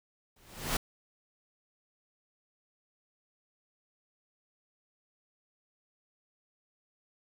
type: noise with exponential growth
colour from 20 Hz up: pink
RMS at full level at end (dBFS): -27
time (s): 0.36-0.77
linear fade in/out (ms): 5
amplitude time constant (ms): 89
effects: none